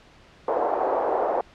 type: band-pass noise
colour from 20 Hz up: white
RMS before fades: -24 dBFS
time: 0.48-1.41 s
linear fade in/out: 2 ms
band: 430 to 800 Hz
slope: 24 dB/octave
effects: pink hiss -52 dBFS RMS until 1.54 s + low-pass 4000 Hz 12 dB/octave